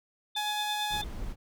sine tone with tremolo, 3547 Hz, A7, 13 cents sharp, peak -31 dBFS, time 0.35-1.04 s, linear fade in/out 5 ms, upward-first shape sine, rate 8.9 Hz, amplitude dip 70%
sawtooth tone, 840 Hz, G#5, 19 cents sharp, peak -27 dBFS, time 0.36-1.02 s, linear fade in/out 10 ms
brown noise, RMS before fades -37 dBFS, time 0.89-1.36 s, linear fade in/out 50 ms
effects none

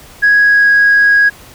sine tone with pitch glide, 1661.2 to 1650.7 Hz, G#6 to G#6, 0 to -11 cents, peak -4 dBFS, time 0.22-1.3 s, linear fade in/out 20 ms, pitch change -11 cents, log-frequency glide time 0.4-0.72 s, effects tanh soft clip ceiling -2 dBFS + pink hiss -38 dBFS RMS until 1.54 s

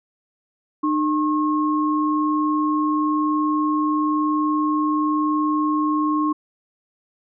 sine tone pair together, 303.5 / 1080 Hz, D#4 / C#6, -43 / -45 cents, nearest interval octave + minor seventh, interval 2198 cents, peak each -19 / -22 dBFS, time 0.83-6.33 s, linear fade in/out 10 ms, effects none

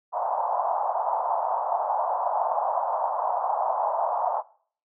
pink band-pass noise, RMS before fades -26 dBFS, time 0.12-4.43 s, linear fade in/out 50 ms, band 660 to 1000 Hz, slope 48 dB/octave, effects noise-tail reverb RT60 0.5 s tail -21 dB re dry

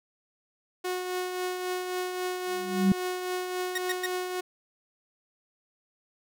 sawtooth tone with tremolo, 364.8 Hz, F#4, 24 cents flat, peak -24 dBFS, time 0.84-4.41 s, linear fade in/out 10 ms, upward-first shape triangle, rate 3.7 Hz, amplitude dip 45%
sine tone with exponential growth, 193.7 Hz, G3, 20 cents flat, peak -15 dBFS, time 2.47-2.92 s, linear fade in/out 2 ms, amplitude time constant 96 ms
sawtooth tone bursts, 1864.7 Hz, A#6, in tune, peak -24 dBFS, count 3, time 3.75-4.063 s, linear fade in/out 5 ms, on 31 ms, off 110 ms
effects none

